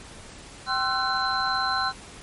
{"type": "tone cluster", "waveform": "sine", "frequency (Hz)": [776, 1051, 1340, 1507, 4084], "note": ["G5", "C6", "E6", "F#6", "C8"], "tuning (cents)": [-18, 7, 28, 31, -43], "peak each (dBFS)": -29, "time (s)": [0.66, 1.93], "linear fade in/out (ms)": 50, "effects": ["pink hiss -44 dBFS RMS until 2.22 s", "MP3 48 kbps"]}